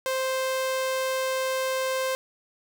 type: tone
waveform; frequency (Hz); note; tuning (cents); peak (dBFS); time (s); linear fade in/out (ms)
sawtooth; 523.3; C5; 0; -21; 0.06-2.15; 0
effects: none